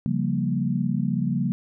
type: chord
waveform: sine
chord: G half-diminished seventh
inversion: second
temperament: equal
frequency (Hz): 138.59 / 174.61 / 196 / 233.1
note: Db3 / F3 / G3 / Bb3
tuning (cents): 0 / 0 / 0 / 0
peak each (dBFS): -27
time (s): 0.06-1.52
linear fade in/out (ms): 0
effects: none